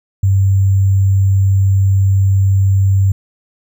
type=tone with sample-and-hold; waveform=sine; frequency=97 Hz; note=G2; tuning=18 cents flat; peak=-8 dBFS; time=0.23-3.12 s; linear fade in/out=5 ms; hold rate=7350 Hz; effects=none